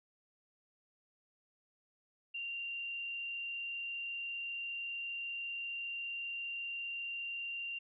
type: tone with frequency modulation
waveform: sine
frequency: 2774 Hz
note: F7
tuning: 12 cents flat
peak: -38 dBFS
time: 2.34-7.79 s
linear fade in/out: 10 ms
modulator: 34.8 Hz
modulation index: 0.78
effects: none